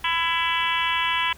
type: harmonic tone with a mistuned harmonic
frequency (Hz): 333.4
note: E4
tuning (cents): +20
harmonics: 3 / 4 / 5 / 6 / 7 / 8 / 9 / 10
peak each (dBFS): -25 / -34 / -30 / -30 / -30 / -29 / -29 / -31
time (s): 0.04-1.33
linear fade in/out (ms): 5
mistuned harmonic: 7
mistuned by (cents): -24
effects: added 69 Hz sine -49 dBFS peak until 1.37 s + pink hiss -49 dBFS RMS until 1.37 s